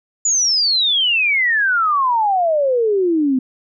sine exponential sweep, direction down, 7040 to 251.4 Hz, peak -13 dBFS, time 0.25-3.39 s, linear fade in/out 5 ms, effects none

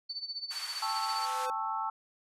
sine tone with tremolo, 4512 Hz, C#8, 30 cents sharp, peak -33 dBFS, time 0.09-1.26 s, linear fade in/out 10 ms, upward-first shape sine, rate 15 Hz, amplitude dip 80%
pink band-pass noise, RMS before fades -43 dBFS, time 0.5-1.47 s, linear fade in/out 20 ms, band 1000 to 11000 Hz, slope 24 dB/octave
sine chord, A dominant seventh, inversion third, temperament just, 792 / 880 / 1100 / 1320 Hz, G5 / A5 / C#6 / E6, +18 / 0 / -14 / +2 cents, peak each -40 / -34 / -39 / -36 dBFS, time 0.82-1.9 s, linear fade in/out 5 ms
square tone with exponential growth, 510 Hz, C5, 44 cents flat, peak -36 dBFS, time 0.94-1.5 s, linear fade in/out 1 ms, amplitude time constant 120 ms
effects resampled to 32000 Hz

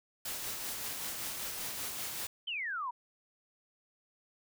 white noise with tremolo, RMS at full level -38 dBFS, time 0.25-2.27 s, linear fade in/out 5 ms, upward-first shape sine, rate 5.2 Hz, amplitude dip 30%
sine exponential sweep, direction down, 3164 to 932.3 Hz, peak -34 dBFS, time 2.47-2.91 s, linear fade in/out 10 ms
effects none

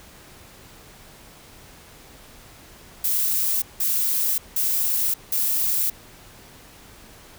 violet noise bursts, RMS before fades -22 dBFS, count 4, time 3.04-5.9 s, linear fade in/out 5 ms, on 580 ms, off 180 ms, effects pink hiss -47 dBFS RMS until 7.38 s

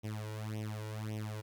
sawtooth tone with flanger, 107.6 Hz, A2, 38 cents flat, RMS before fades -40 dBFS, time 0.03-1.42 s, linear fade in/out 20 ms, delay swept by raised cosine 0.33 to 2.13 ms, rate 1.8 Hz, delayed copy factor +0.95, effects 12-bit

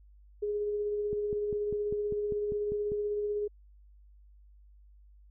sine tone with tremolo, 415.3 Hz, G#4, in tune, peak -28 dBFS, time 0.42-3.48 s, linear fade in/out 10 ms, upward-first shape sine, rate 16 Hz, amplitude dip 25%
click train, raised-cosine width 3 ms, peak -26 dBFS, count 10, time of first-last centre 1.13-2.919 s, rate 5.03 Hz
effects added 50 Hz sine -54 dBFS peak until 5.3 s

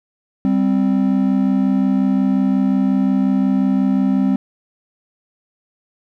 triangle tone pair together, 196 / 261.6 Hz, G3 / C4, 0 / 0 cents, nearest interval perfect fourth, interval 500 cents, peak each -14 dBFS, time 0.45-4.36 s, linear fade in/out 0 ms, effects none

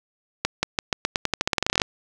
accelerating click train, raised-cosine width 0.2 ms, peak -3 dBFS, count 20, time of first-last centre 0.45-1.818 s, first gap 180 ms, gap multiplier 0.88, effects none

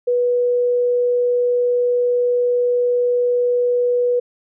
sine tone, 488.8 Hz, B4, 18 cents flat, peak -14 dBFS, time 0.07-4.2 s, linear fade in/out 10 ms, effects none

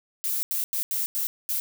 violet noise bursts at uneven times, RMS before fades -27 dBFS, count 6, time 0.24-0.43 / 0.51-0.64 / 0.73-0.83 / 0.91-1.06 / 1.15-1.27 / 1.49-1.6 s, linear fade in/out 0 ms, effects none

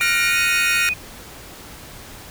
sine tone with pitch glide, 2400 to 2485 Hz, D7 to D#7, +37 to -3 cents, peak -19 dBFS, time 0-0.94 s, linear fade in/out 10 ms, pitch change +60 cents, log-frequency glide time 0.25-0.37 s
sawtooth chord, Gb major seventh, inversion third, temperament equal, 1396.9 / 1480 / 1864.7 / 2217 Hz, F6 / Gb6 / Bb6 / Db7, 0 / 0 / 0 / 0 cents, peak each -19 / -23 / -19 / -24 dBFS, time 0.01-0.89 s, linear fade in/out 0 ms
effects pink hiss -39 dBFS RMS until 2.3 s

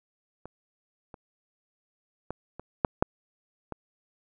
clicks, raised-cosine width 1 ms, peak -27 / -29 / -19 / -25 / -7 / -6 / -21 dBFS, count 7, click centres 0.456 / 1.142 / 2.306 / 2.596 / 2.848 / 3.025 / 3.723 s, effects none

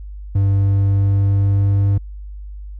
triangle tone with pitch glide, 98.6 to 99.46 Hz, G2 to G2, +11 to +26 cents, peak -10 dBFS, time 0.35-1.98 s, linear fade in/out 5 ms, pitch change +15 cents, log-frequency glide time 0.53-1.81 s, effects added 50 Hz sine -29 dBFS peak until 2.79 s

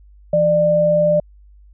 sine tone pair together, 167.1 / 596.6 Hz, E3 / D5, +24 / +27 cents, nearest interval octave + minor seventh, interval 2203 cents, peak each -21 / -12 dBFS, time 0.33-1.2 s, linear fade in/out 5 ms, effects added 50 Hz sine -43 dBFS peak until 1.73 s

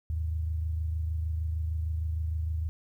sine tone pair together, 79 / 105.52 Hz, D#2 / G#2, +27 / +28 cents, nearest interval perfect fourth, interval 501 cents, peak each -28 / -40 dBFS, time 0.1-2.69 s, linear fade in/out 0 ms, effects 11-bit

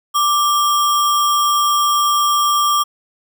sine tone with sample-and-hold, 1176 Hz, D6, 2 cents sharp, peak -12 dBFS, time 0.14-2.84 s, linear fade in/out 20 ms, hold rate 4410 Hz, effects none

